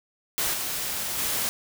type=noise with level steps; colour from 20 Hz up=white; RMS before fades=-26 / -30 / -27 dBFS; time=0.38-1.49 s; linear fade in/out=0 ms; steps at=0.53 / 1.18 s; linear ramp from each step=10 ms; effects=none